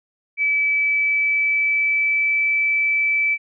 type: tone with pitch glide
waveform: sine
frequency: 2300 to 2313 Hz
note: D7 to D7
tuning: -37 to -27 cents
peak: -16 dBFS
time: 0.37-3.38 s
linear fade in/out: 50 ms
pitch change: +10 cents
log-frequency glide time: 0.7-2.47 s
effects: none